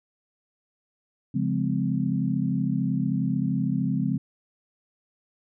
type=chord; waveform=sine; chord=Db major seventh; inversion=none; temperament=equal with one note detuned; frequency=138.59 / 174.61 / 207.7 / 257.7 Hz; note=Db3 / F3 / Ab3 / C4; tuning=0 / 0 / 0 / -26 cents; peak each=-28 dBFS; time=1.34-4.18 s; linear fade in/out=10 ms; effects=none